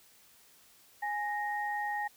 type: tone pair together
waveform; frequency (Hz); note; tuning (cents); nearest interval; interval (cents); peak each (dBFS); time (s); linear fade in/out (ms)
sine; 830.6 / 1864.6; G#5 / A#6; 0 / 0; octave + major second; 1400; -33 / -36; 1.02-2.08; 10
effects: white hiss -61 dBFS RMS until 2.16 s